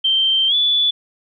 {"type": "tone with pitch glide", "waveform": "sine", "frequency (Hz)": [3133, 3456], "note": ["G7", "A7"], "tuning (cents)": [-2, -32], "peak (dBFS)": -13, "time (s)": [0.04, 0.91], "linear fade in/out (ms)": 10, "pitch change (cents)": 170, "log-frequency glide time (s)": [0.48, 0.54], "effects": []}